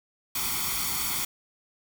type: noise with comb filter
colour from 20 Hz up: white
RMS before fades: -29 dBFS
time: 0.35-1.25 s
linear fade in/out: 5 ms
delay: 0.89 ms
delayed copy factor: +0.75
effects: none